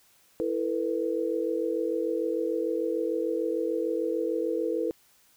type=chord; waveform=sine; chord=E suspended fourth; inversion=none; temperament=equal with one note detuned; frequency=329.6 / 447.2 / 493.9 Hz; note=E4 / A4 / B4; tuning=0 / +28 / 0 cents; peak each=-30 / -30 / -30 dBFS; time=0.4-4.91 s; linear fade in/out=0 ms; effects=white hiss -62 dBFS RMS until 5.36 s